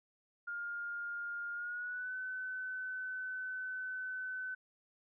sine tone with pitch glide, 1412 to 1513.3 Hz, F6 to F#6, +19 to +39 cents, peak -38 dBFS, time 0.47-4.55 s, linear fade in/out 10 ms, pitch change +120 cents, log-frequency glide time 1.53-2.15 s, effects none

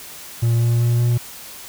triangle tone with pitch steps, 116.7 / 117.78 / 118.88 / 119.98 Hz, A#2 / A#2 / A#2 / B2, +2 / +18 / +34 / -50 cents, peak -12 dBFS, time 0.42-1.18 s, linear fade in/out 10 ms, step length 190 ms, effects white hiss -37 dBFS RMS until 1.68 s

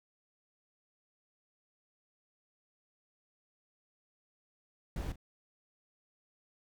brown noise with echo, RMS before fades -37 dBFS, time 4.96-5.12 s, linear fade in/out 2 ms, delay 38 ms, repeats 1, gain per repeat -15 dB, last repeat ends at 5.158 s, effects none

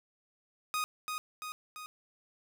sawtooth tone with echo, 1244.5 Hz, D#6, in tune, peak -27 dBFS, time 0.74-0.84 s, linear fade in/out 0 ms, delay 340 ms, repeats 3, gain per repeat -4 dB, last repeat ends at 1.86 s, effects none

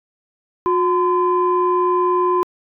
sine tone pair together, 360.9 / 1022 Hz, F#4 / C6, -43 / -41 cents, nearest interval octave + tritone, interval 1802 cents, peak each -16 dBFS, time 0.66-2.43 s, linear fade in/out 0 ms, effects tanh soft clip ceiling -7 dBFS

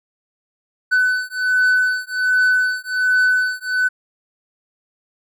triangle beating tone pair, 1503 / 1504.3 Hz, F#6 / F#6, +27 / +28 cents, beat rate 1.3 Hz, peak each -16 dBFS, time 0.91-3.89 s, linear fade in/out 20 ms, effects none

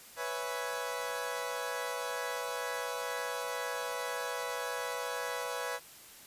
20% pulse chord, C# minor seventh, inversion third, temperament equal, 493.9 / 554.4 / 659.3 / 830.6 Hz, B4 / C#5 / E5 / G#5, 0 / 0 / 0 / 0 cents, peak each -33 / -36 / -37 / -38 dBFS, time 0.16-5.8 s, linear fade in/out 50 ms, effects white hiss -53 dBFS RMS until 6.26 s + resampled to 32000 Hz

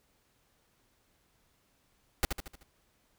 pink noise with echo, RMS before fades -26 dBFS, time 2.23-2.25 s, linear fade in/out 0 ms, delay 76 ms, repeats 5, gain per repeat -6 dB, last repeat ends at 2.63 s, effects pink hiss -71 dBFS RMS until 3.18 s

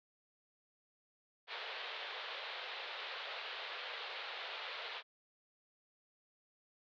white band-pass noise, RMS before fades -45 dBFS, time 1.47-5.03 s, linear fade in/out 50 ms, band 430 to 4000 Hz, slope 48 dB/octave, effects none

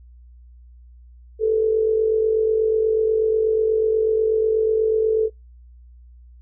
sine tone with amplitude modulation, 439.8 Hz, A4, 1 cent flat, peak -13 dBFS, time 1.39-5.3 s, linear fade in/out 50 ms, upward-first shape sine, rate 48.2 Hz, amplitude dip 55%, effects noise-tail reverb RT60 0.2 s tail -26 dB re dry + added 60 Hz sine -43 dBFS peak until 6.41 s

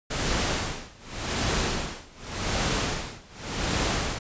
pink noise with tremolo, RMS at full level -25 dBFS, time 0.1-4.19 s, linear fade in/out 10 ms, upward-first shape sine, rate 0.87 Hz, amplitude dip 95%, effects resampled to 16000 Hz

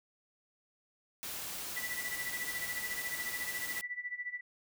white noise, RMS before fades -41 dBFS, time 1.23-3.81 s, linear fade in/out 0 ms
sine tone with tremolo, 1968 Hz, B6, 7 cents flat, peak -34 dBFS, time 1.76-4.41 s, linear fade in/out 10 ms, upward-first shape sine, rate 14 Hz, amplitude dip 85%
effects none

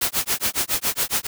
white noise with tremolo, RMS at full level -20 dBFS, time 0.01-1.27 s, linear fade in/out 5 ms, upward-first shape sine, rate 7.2 Hz, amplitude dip 100%, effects none

